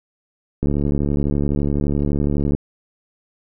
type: click train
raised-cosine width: 3 ms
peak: -8 dBFS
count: 139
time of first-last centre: 0.63-2.549 s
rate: 71.9 Hz
effects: none